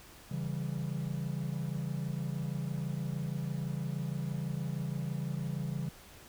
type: chord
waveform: triangle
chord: C# diminished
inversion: none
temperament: equal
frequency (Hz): 138.59 / 164.81 / 196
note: C#3 / E3 / G3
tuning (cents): 0 / 0 / 0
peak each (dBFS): -34 / -35 / -39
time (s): 0.31-5.89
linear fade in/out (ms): 5
effects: pink hiss -54 dBFS RMS until 6.28 s